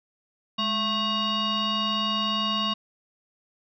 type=tone with frequency modulation; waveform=sine; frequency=1975.5 Hz; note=B6; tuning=in tune; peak=-23 dBFS; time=0.58-2.74 s; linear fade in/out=10 ms; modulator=883 Hz; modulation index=2.3; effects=none